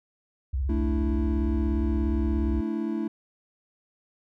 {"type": "tone with vibrato", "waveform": "sine", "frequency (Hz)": 66.2, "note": "C2", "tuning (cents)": 21, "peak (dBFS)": -24, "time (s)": [0.53, 2.61], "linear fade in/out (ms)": 10, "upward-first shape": "sine", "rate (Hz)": 17, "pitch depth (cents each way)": 220}
{"type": "chord", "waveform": "triangle", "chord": "A suspended fourth", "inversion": "none", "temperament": "equal with one note detuned", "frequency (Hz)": [220, 292.5, 329.6], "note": ["A3", "D4", "E4"], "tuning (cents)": [0, -7, 0], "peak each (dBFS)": [-28, -31, -28], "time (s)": [0.69, 3.08], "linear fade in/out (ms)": 5}
{"effects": []}